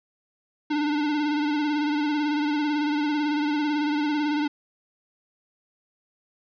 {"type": "tone with vibrato", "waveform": "square", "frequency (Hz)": 296.9, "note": "D4", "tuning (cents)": 19, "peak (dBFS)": -23, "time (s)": [0.7, 4.48], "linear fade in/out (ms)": 10, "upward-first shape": "sine", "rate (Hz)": 18, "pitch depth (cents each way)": 46, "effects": ["resampled to 11025 Hz", "9-bit"]}